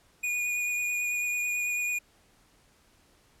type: tone with vibrato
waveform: square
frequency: 2451 Hz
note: D#7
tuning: 27 cents flat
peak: -28 dBFS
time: 0.23-1.99 s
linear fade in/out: 10 ms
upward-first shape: triangle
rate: 9.1 Hz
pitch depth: 16 cents each way
effects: pink hiss -63 dBFS RMS until 3.4 s + low-pass 12000 Hz 12 dB/octave